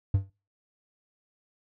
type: tone with exponential decay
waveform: triangle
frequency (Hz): 97.3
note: G2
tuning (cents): -12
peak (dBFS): -15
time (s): 0.14-0.3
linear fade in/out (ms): 5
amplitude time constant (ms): 33
effects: noise-tail reverb RT60 0.3 s tail -22 dB re dry